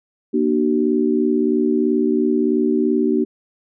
sine tone cluster, 237.8 / 300.8 / 378.9 Hz, A#3 / D4 / F#4, +35 / +42 / +41 cents, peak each -19 dBFS, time 0.33-3.25 s, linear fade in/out 20 ms, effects none

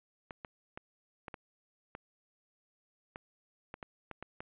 clicks, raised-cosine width 0.5 ms, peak -27 dBFS, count 12, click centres 0.308 / 0.448 / 0.775 / 1.282 / 1.342 / 1.951 / 3.159 / 3.741 / 3.828 / 4.113 / 4.226 / 4.405 s, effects resampled to 8000 Hz

